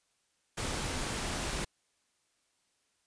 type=noise; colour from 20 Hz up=pink; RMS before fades=-35 dBFS; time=0.57-1.65 s; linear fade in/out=10 ms; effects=white hiss -75 dBFS RMS until 3.06 s + resampled to 22050 Hz